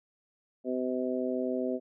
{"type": "harmonic tone", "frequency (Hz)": 127.5, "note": "C3", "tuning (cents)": -44, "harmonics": [2, 3, 4, 5], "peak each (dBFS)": [-32, -34, -35, -36], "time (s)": [0.64, 1.8], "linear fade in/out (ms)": 50, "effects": []}